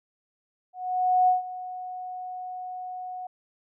sine tone with ADSR envelope, 734 Hz, F#5, 14 cents flat, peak -16 dBFS, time 0.73-3.27 s, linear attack 550 ms, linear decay 140 ms, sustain -17 dB, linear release 5 ms, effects none

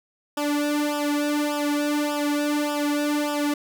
sawtooth tone with flanger, 293.7 Hz, D4, in tune, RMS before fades -24 dBFS, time 0.37-3.54 s, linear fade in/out 5 ms, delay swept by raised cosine 0.47 to 2.47 ms, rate 1.7 Hz, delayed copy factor -1, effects none

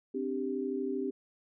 sine chord, C suspended second, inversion none, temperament just, 261.6 / 294.3 / 392.4 Hz, C4 / D4 / G4, 0 / +4 / +2 cents, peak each -35 / -38 / -34 dBFS, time 0.14-1.11 s, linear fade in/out 10 ms, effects none

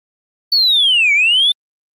sine linear two-way sweep, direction down then up, 4533 to 2217 to 3571 Hz, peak -8 dBFS, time 0.52-1.52 s, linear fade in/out 5 ms, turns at 1.13 s, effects tanh soft clip ceiling -6 dBFS + Opus 24 kbps

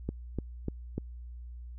click train, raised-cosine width 3 ms, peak -19 dBFS, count 4, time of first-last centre 0.09-0.98 s, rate 3.37 Hz, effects added 60 Hz sine -41 dBFS peak until 1.78 s

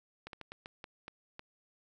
slowing click train, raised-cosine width 0.3 ms, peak -28 dBFS, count 8, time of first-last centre 0.27-1.394 s, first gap 62 ms, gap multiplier 1.31, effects none

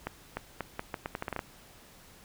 accelerating click train, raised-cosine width 0.5 ms, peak -18 dBFS, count 12, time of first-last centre 0.07-1.392 s, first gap 300 ms, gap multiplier 0.79, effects pink hiss -55 dBFS RMS until 2.24 s

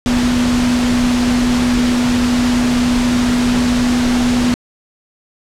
sine tone in noise, 244.8 Hz, B3, 15 cents flat, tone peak -12 dBFS, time 0.06-4.54 s, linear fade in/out 0 ms, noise pink, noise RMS -20 dBFS, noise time 0.06-4.54 s, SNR +5 dB, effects low-pass 7000 Hz 12 dB/octave

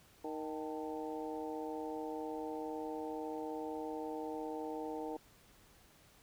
harmonic tone with a mistuned harmonic, 155.8 Hz, D#3, 3 cents sharp, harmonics 2 / 3 / 4 / 5 / 6, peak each -43 / -43 / -49 / -47 / -48 dBFS, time 0.24-5.17 s, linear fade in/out 5 ms, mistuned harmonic 6, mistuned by -87 cents, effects pink hiss -64 dBFS RMS until 6.22 s

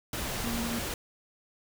sine tone in noise, 233.1 Hz, A#3, in tune, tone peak -32 dBFS, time 0.44-0.79 s, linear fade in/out 2 ms, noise pink, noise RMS -34 dBFS, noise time 0.13-0.94 s, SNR -1 dB, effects none

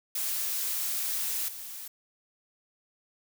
blue noise with level steps, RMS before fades -31 / -41 dBFS, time 0.15-1.88 s, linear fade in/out 5 ms, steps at 1.48 s, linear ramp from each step 5 ms, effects none

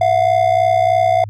triangle ring-modulated tone, 698.5 Hz, F5, in tune, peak -6 dBFS, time 0.01-1.24 s, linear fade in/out 2 ms, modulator 31.6 Hz, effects added 104 Hz sine -27 dBFS peak until 1.29 s

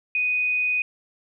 sine tone, 2489 Hz, D#7, in tune, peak -20 dBFS, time 0.15-0.82 s, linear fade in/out 2 ms, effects none

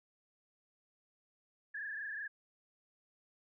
sine tone with frequency modulation, 1700 Hz, G#6, 40 cents sharp, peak -39 dBFS, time 1.74-2.28 s, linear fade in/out 10 ms, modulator 25.3 Hz, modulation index 3, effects none

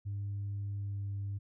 sine tone with pitch glide, 100.7 to 99.83 Hz, G2 to G2, +47 to +32 cents, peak -33 dBFS, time 0.05-1.39 s, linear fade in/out 20 ms, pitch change -15 cents, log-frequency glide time 0.75-1.02 s, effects tanh soft clip ceiling -32 dBFS

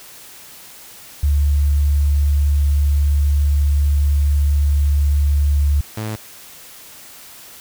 sine / sawtooth tone pair in turn, 72.1 / 108.43 Hz, D2 / A2, -31 / -25 cents, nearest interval perfect fifth, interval 706 cents, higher second, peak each -12 / -19 dBFS, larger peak first, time 1.23-5.81 / 5.97-6.16 s, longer first, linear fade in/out 5 ms, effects white hiss -40 dBFS RMS until 7.6 s

